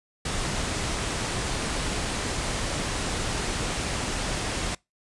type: low-pass noise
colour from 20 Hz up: pink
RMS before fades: -29 dBFS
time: 0.25-4.75 s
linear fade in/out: 5 ms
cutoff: 10000 Hz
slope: 48 dB/octave
effects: noise-tail reverb RT60 0.2 s tail -24 dB re dry + resampled to 24000 Hz